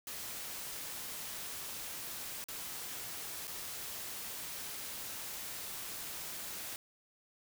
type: noise with dropouts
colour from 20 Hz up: white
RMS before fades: -43 dBFS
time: 0.07-6.76 s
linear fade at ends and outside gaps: 1 ms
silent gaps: 2.441-2.485 / 3.472-3.478 s
effects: none